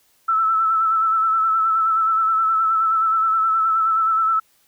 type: tone with vibrato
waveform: sine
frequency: 1318 Hz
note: E6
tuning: 1 cent flat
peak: -15 dBFS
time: 0.28-4.4 s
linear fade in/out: 10 ms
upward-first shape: sine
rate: 9.5 Hz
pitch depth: 32 cents each way
effects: white hiss -60 dBFS RMS until 4.67 s